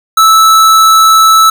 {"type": "tone", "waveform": "square", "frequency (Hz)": 1311, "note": "E6", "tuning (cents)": -10, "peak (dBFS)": -3, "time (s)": [0.17, 1.5], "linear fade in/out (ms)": 5, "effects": []}